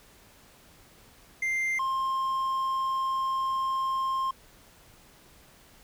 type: tone pair in turn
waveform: triangle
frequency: 2093 / 1059.9 Hz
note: C7 / C6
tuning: 0 / +22 cents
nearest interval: octave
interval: 1178 cents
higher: first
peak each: -24 dBFS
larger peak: neither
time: 1.42-1.79 / 1.79-4.31 s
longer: second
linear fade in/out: 5 ms
effects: pink hiss -56 dBFS RMS until 5.83 s